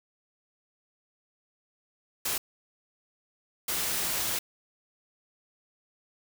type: noise bursts at uneven times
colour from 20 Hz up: white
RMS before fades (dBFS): -30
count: 2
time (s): 2.25-2.38 / 3.68-4.39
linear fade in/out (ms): 5
effects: none